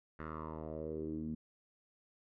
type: tone with low-pass filter sweep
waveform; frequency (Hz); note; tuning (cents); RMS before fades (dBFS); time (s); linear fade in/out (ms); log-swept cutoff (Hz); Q
10% pulse; 78.5; D#2; +16; -42; 0.19-1.35; 5; 1600 to 220; 4.3
effects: none